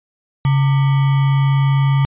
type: tone with sample-and-hold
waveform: sine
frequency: 137.8 Hz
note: C#3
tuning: 10 cents flat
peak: -11 dBFS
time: 0.45-2.05 s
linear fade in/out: 0 ms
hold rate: 1050 Hz
effects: resampled to 8000 Hz